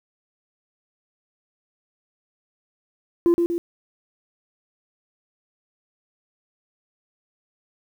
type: tone with echo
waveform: sine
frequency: 343.1 Hz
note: F4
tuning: 31 cents flat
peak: -11 dBFS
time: 3.26-3.34 s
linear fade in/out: 0 ms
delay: 120 ms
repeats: 2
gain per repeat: -5 dB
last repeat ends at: 3.58 s
effects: tanh soft clip ceiling -12 dBFS + 8-bit